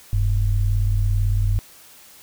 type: tone pair together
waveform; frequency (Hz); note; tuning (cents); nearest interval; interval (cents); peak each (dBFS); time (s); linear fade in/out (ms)
sine; 42.04 / 100; E1 / G2; +35 / +35; octave + minor third; 1500; -19; 0.13-1.59; 0
effects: white hiss -47 dBFS RMS until 2.22 s